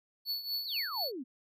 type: tone with tremolo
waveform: square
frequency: 4435 Hz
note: C#8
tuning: in tune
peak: -31 dBFS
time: 0.25-1.12 s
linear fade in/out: 50 ms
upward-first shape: triangle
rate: 4.2 Hz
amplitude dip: 80%
type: exponential sweep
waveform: sine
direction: down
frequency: 4978 to 233.1 Hz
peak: -37 dBFS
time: 0.64-1.24 s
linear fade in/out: 20 ms
effects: none